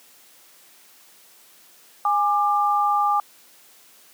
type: tone pair together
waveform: sine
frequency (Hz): 823.9 / 1190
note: G#5 / D6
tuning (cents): -14 / +22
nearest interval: tritone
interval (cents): 636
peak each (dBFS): -20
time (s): 2.05-3.2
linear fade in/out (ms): 2
effects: white hiss -52 dBFS RMS until 4.13 s + high-pass 200 Hz 12 dB/octave